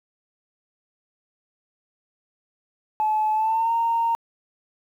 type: tone with pitch glide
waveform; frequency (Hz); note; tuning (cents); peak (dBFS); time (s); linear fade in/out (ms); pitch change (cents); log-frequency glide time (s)
sine; 861 to 922.8; A5 to A#5; -38 to -18; -18; 3-4.15; 0; +120; 3.33-3.72
effects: tanh soft clip ceiling -14 dBFS + 9-bit